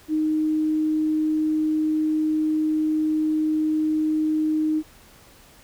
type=tone; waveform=sine; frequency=310.2 Hz; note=D#4; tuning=5 cents flat; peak=-19 dBFS; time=0.08-4.83 s; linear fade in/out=50 ms; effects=pink hiss -51 dBFS RMS until 5.63 s